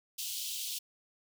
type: high-pass noise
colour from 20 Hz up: pink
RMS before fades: -38 dBFS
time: 0.18-0.79 s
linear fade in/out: 10 ms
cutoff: 2900 Hz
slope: 48 dB/octave
effects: none

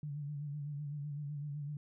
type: tone with vibrato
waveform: sine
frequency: 145.8 Hz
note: D3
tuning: 12 cents flat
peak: -38 dBFS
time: 0.03-1.77 s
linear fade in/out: 2 ms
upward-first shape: sine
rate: 7.9 Hz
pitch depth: 54 cents each way
effects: none

